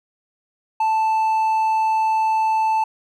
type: tone with hard clipping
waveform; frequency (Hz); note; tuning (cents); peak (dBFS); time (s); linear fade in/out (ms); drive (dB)
sine; 880; A5; 0; -17; 0.8-2.84; 5; 3
effects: none